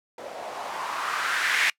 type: noise with low-pass filter sweep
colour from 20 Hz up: violet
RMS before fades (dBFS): -28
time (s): 0.18-1.7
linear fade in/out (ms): 2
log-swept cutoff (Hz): 540 to 2100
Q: 3
effects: noise-tail reverb RT60 0.1 s tail -25 dB re dry